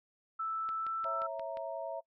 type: tone with pitch glide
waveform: sine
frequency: 1318.5 to 1326.9 Hz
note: E6 to E6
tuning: 0 to +11 cents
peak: -33 dBFS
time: 0.39-1.27 s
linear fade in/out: 10 ms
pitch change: +11 cents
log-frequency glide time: 0.79-0.88 s
type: click train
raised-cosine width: 0.3 ms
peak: -33 dBFS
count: 6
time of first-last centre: 0.69-1.572 s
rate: 5.67 Hz
type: chord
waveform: sine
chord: A# diminished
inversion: first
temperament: equal with one note detuned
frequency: 548.3 / 659.3 / 932.3 Hz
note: C#5 / E5 / A#5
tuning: -19 / 0 / 0 cents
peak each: -42 / -38 / -44 dBFS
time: 1.04-2.01 s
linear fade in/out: 20 ms
effects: noise-tail reverb RT60 0.1 s tail -25 dB re dry

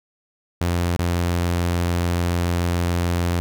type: tone with dropouts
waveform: sawtooth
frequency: 86.9 Hz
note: F2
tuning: 8 cents flat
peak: -15 dBFS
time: 0.61-3.4 s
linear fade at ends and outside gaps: 0 ms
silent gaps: 0.964-0.992 s
effects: none

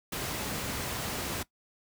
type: noise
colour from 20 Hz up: pink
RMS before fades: -34 dBFS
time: 0.12-1.43 s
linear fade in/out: 5 ms
effects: noise-tail reverb RT60 0.1 s tail -19 dB re dry + high-pass 60 Hz 12 dB/octave

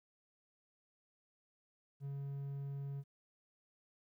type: tone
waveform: triangle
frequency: 139.5 Hz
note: C#3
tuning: 11 cents sharp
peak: -38 dBFS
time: 2-3.04 s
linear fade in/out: 50 ms
effects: 13-bit

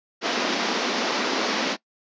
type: band-pass noise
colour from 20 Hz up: pink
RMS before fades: -25 dBFS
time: 0.21-1.77 s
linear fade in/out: 50 ms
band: 210 to 5900 Hz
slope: 48 dB/octave
effects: noise-tail reverb RT60 0.1 s tail -21 dB re dry + resampled to 16000 Hz

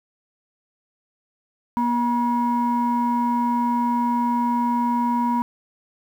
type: tone pair together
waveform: sine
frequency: 240 / 960 Hz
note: B3 / B5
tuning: -49 / -49 cents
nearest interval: 2 octaves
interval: 2400 cents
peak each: -20 dBFS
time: 1.77-5.42 s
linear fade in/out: 0 ms
effects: tanh soft clip ceiling -13 dBFS + 8-bit

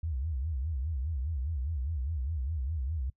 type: tone with vibrato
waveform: sine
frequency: 72.2 Hz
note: D2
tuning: 29 cents flat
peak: -30 dBFS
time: 0.03-3.1 s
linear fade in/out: 5 ms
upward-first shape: sine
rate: 4.9 Hz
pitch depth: 260 cents each way
effects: noise-tail reverb RT60 0.1 s tail -22 dB re dry

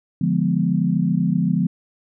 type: chord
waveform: sine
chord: D diminished seventh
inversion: none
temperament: equal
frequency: 146.83 / 174.61 / 207.7 / 246.9 Hz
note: D3 / F3 / Ab3 / Cb4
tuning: 0 / 0 / 0 / 0 cents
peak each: -24 / -19 / -23 / -24 dBFS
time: 0.21-1.67 s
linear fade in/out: 5 ms
effects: none

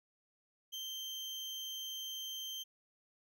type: tone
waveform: 35% pulse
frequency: 3136 Hz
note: G7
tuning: in tune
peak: -39 dBFS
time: 0.72-2.64 s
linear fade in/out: 20 ms
effects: none

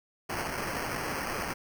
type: noise with sample-and-hold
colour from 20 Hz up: blue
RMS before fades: -34 dBFS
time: 0.29-1.54 s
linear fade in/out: 10 ms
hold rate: 3675 Hz
effects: none

